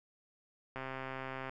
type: click train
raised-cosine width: 0.5 ms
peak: -26 dBFS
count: 98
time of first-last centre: 0.76-1.495 s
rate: 132 Hz
effects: none